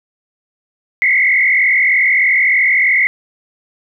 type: tone with frequency modulation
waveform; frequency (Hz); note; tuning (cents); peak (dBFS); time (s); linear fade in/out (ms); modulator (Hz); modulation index
sine; 2093; C7; 0; -9; 1.02-3.07; 0; 43.2; 2.7
effects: none